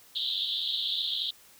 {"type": "band-pass noise", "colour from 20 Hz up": "pink", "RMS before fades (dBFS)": -31, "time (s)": [0.15, 1.31], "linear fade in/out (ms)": 10, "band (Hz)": [3200, 4100], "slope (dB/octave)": 96, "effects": ["white hiss -56 dBFS RMS until 1.59 s"]}